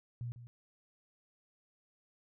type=tone with echo; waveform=sine; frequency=119.9 Hz; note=A#2; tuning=49 cents sharp; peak=-37 dBFS; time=0.21-0.32 s; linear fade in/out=0 ms; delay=150 ms; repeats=1; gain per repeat=-11 dB; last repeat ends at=0.47 s; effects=none